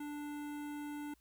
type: tone with notch filter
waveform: square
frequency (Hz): 293.7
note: D4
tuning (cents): 0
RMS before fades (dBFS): -43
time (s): 0-1.14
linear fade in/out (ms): 5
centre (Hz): 4900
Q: 0.89
effects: added 59 Hz sine -70 dBFS peak until 1.2 s + white hiss -74 dBFS RMS until 1.2 s